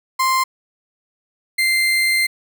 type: tone pair in turn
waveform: 35% pulse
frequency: 1046.5 / 2087 Hz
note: C6 / C7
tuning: 0 / -5 cents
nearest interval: octave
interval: 1195 cents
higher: second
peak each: -13 dBFS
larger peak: neither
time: 0.19-0.44 / 1.58-2.27 s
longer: second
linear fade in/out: 10 ms
effects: none